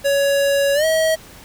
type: tone with pitch glide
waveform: square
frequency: 560 to 639.6 Hz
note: C#5 to D#5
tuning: +18 to +48 cents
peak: -15 dBFS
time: 0.04-1.16 s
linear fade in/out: 20 ms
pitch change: +230 cents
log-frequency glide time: 0.74-0.85 s
effects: pink hiss -42 dBFS RMS until 1.44 s